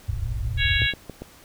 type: low-pass noise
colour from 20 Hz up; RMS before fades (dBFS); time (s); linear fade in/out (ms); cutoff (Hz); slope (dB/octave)
white; -26; 0.08-0.87; 10; 120; 96
type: harmonic tone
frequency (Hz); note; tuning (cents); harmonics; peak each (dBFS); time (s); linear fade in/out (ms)
554.4; C#5; 0; 3 / 4 / 5 / 6 / 7; -25 / -26 / -27 / -28 / -28; 0.57-0.94; 50
type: clicks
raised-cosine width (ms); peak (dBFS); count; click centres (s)
2; -20; 4; 0.819 / 0.937 / 1.097 / 1.22
effects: pink hiss -50 dBFS RMS until 1.44 s